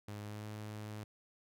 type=tone with pitch glide; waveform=sawtooth; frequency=103.83 to 106.44 Hz; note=G#2 to G#2; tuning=0 to +43 cents; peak=-39 dBFS; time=0.08-1.04 s; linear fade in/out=5 ms; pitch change=+43 cents; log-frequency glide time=0.19-0.47 s; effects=none